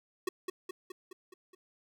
square tone with echo, 370.6 Hz, F#4, 3 cents sharp, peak -30 dBFS, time 0.27-0.29 s, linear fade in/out 5 ms, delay 210 ms, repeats 6, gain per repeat -4 dB, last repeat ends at 1.55 s, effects none

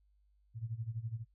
sine tone with tremolo, 113.6 Hz, A#2, 44 cents flat, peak -34 dBFS, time 0.54-1.25 s, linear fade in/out 50 ms, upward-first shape sine, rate 12 Hz, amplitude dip 85%, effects noise-tail reverb RT60 0.1 s tail -24 dB re dry + added 50 Hz sine -67 dBFS peak until 1.34 s

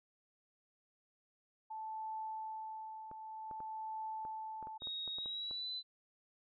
sine tone with tremolo, 876 Hz, A5, 8 cents flat, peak -39 dBFS, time 1.7-4.78 s, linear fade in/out 10 ms, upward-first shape triangle, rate 0.53 Hz, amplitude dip 60%
clicks, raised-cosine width 1 ms, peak -38 dBFS, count 12, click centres 3.114 / 3.512 / 3.604 / 4.251 / 4.627 / 4.671 / 4.821 / 4.872 / 5.077 / 5.185 / 5.259 / 5.511 s
sine tone with pitch glide, 3766 to 4013 Hz, A#7 to B7, +17 to +27 cents, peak -39 dBFS, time 4.8-5.83 s, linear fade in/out 50 ms, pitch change +110 cents, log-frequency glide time 5.14-5.7 s
effects none

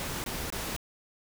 pink noise bursts, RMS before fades -35 dBFS, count 3, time 0-0.764 s, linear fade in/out 0 ms, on 240 ms, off 22 ms, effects none

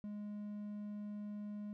triangle tone, 207.7 Hz, G#3, in tune, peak -40 dBFS, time 0.04-1.73 s, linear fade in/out 0 ms, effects none

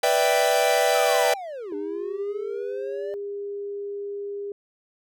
45% pulse chord, E minor seventh, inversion second, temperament equal, 493.9 / 587.3 / 659.3 / 784 Hz, B4 / D5 / E5 / G5, 0 / 0 / 0 / 0 cents, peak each -24 dBFS, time 0.03-1.34 s, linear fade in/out 5 ms
triangle linear two-way sweep, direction down then up, 1318.5 to 293.7 to 597 Hz, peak -30 dBFS, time 0.95-3.14 s, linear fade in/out 0 ms, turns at 1.75 s
sine tone, 404.2 Hz, G#4, 47 cents flat, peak -29 dBFS, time 1.72-4.52 s, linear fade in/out 2 ms
effects none

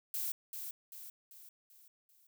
violet noise with echo, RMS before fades -37 dBFS, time 0.14-0.32 s, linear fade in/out 2 ms, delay 390 ms, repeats 5, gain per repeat -6 dB, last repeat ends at 2.27 s, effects none

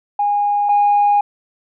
sine tone pair in turn, 820 / 820 Hz, G#5 / G#5, -22 / -22 cents, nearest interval unison, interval 0 cents, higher neither, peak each -13 / -9 dBFS, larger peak second, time 0.19-0.69 / 0.69-1.21 s, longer second, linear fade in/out 5 ms, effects tanh soft clip ceiling -7 dBFS

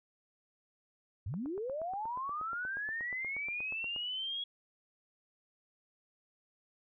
sine linear sweep, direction up, 77.78 to 3338 Hz, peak -35 dBFS, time 1.26-4.44 s, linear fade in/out 5 ms
click train, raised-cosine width 1 ms, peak -35 dBFS, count 23, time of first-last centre 1.34-3.962 s, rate 8.39 Hz
effects none

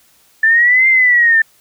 sine linear two-way sweep, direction up then down, 1760 to 2102 to 1774 Hz, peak -7 dBFS, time 0.43-1.42 s, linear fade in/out 5 ms, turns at 0.88 s, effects white hiss -52 dBFS RMS until 1.6 s

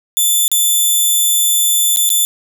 5% pulse tone with dropouts, 3520 Hz, A7, in tune, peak -3 dBFS, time 0.17-2.25 s, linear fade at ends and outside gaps 0 ms, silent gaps 0.479-0.516 / 1.961-1.971 / 2.092-2.102 s, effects none

